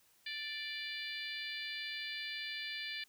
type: harmonic tone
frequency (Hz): 587.3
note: D5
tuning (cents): 0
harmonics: 3 / 4 / 5 / 6 / 7 / 8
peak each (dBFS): -45 / -45 / -48 / -46 / -48 / -50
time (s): 0.26-3.04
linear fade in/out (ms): 5
effects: white hiss -69 dBFS RMS until 3.08 s